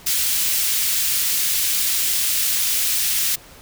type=high-pass noise; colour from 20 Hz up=white; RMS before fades=-20 dBFS; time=0.06-3.36 s; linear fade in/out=10 ms; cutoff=2400 Hz; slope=12 dB/octave; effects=pink hiss -44 dBFS RMS until 3.61 s